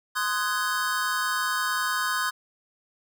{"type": "chord", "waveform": "square", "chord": "Ab dominant seventh", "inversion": "first", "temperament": "just", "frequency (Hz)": [1038.3, 1245.9, 1495.1, 1661.2], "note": ["C6", "Eb6", "Gb6", "Ab6"], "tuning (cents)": [-14, 2, 18, 0], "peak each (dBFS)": [-31, -31, -30, -32], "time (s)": [0.15, 2.31], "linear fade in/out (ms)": 20, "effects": []}